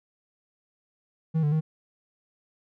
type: tone with pitch steps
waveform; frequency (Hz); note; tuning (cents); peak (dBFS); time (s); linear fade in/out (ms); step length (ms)
triangle; 160.1 / 148.1 / 156.9; D#3 / D3 / D#3; +50 / +15 / +15; -19; 1.34-1.61; 20; 90
effects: none